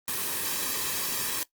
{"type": "noise with comb filter", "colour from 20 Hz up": "white", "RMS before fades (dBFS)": -30, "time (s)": [0.08, 1.43], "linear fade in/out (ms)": 0, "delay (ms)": 1.4, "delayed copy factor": -0.55, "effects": ["noise-tail reverb RT60 0.1 s tail -18 dB re dry", "Opus 24 kbps"]}